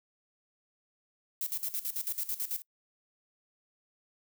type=noise with tremolo; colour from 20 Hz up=violet; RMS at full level=-33 dBFS; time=1.41-2.62 s; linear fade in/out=2 ms; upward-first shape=square; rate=9.1 Hz; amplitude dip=80%; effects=noise-tail reverb RT60 0.1 s tail -26 dB re dry